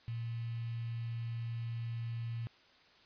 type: tone with quantisation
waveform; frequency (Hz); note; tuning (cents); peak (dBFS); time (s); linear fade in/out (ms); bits
sine; 116.2; A#2; -5; -36; 0.08-2.47; 0; 9
effects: white hiss -63 dBFS RMS until 3.05 s + resampled to 11025 Hz